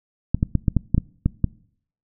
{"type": "clicks", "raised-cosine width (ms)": 5, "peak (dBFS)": -5, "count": 9, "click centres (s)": [0.346, 0.429, 0.553, 0.682, 0.767, 0.946, 0.98, 1.26, 1.443], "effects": ["noise-tail reverb RT60 0.6 s tail -23 dB re dry"]}